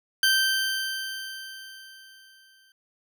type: tone with exponential decay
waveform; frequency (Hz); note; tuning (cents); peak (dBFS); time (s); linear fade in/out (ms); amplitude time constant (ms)
20% pulse; 1558; G6; -11; -13; 0.23-2.72; 2; 540
effects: none